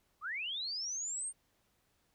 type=linear sweep; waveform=sine; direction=up; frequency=1108.7 to 8870 Hz; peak=-36 dBFS; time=0.21-1.33 s; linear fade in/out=50 ms; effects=pink hiss -75 dBFS RMS until 2.14 s